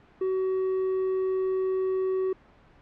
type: tone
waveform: triangle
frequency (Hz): 377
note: F#4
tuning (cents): +32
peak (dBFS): -22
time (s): 0.21-2.33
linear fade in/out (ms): 5
effects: pink hiss -56 dBFS RMS until 2.81 s + low-pass 2000 Hz 12 dB/octave